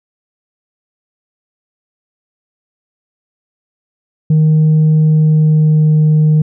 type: tone with pitch glide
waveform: sine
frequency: 155.56 to 153.95 Hz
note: D#3 to D#3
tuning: 0 to -18 cents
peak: -4 dBFS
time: 4.3-6.42 s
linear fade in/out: 5 ms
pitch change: -18 cents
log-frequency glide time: 5.01-5.97 s
effects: tanh soft clip ceiling -5 dBFS